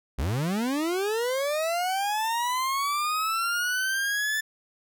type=linear sweep; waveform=40% pulse; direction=up; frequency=55 to 1760 Hz; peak=-24 dBFS; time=0.18-4.41 s; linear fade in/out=10 ms; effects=none